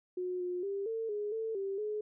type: tone with pitch steps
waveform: sine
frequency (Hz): 363.2 / 358.1 / 396.8 / 450.4 / 415.6 / 445.8 / 391.4 / 423.4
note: F#4 / F4 / G4 / A4 / G#4 / A4 / G4 / G#4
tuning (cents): -32 / +43 / +21 / +40 / +1 / +23 / -3 / +33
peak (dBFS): -33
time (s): 0.17-2.01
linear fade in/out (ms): 5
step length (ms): 230
effects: none